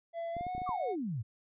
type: tone with pitch glide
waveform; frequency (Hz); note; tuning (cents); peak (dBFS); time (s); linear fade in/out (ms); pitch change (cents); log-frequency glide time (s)
triangle; 672 to 732.8; E5 to F#5; +33 to -17; -33; 0.13-0.96; 50; +150; 0.32-0.5
type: clicks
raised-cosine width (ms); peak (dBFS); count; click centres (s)
3; -31; 7; 0.367 / 0.41 / 0.467 / 0.55 / 0.58 / 0.618 / 0.692
type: exponential sweep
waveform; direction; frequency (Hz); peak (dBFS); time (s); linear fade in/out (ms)
sine; down; 1244.5 to 100.8; -33; 0.66-1.23; 20
effects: resampled to 8000 Hz